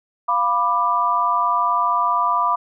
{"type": "chord", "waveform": "sine", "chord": "B diminished", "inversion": "second", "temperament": "equal with one note detuned", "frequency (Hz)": [698.5, 987.8, 1183.5], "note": ["F5", "B5", "D6"], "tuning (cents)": [0, 0, 13], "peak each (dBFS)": [-25, -19, -19], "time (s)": [0.28, 2.56], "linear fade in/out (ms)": 10, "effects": []}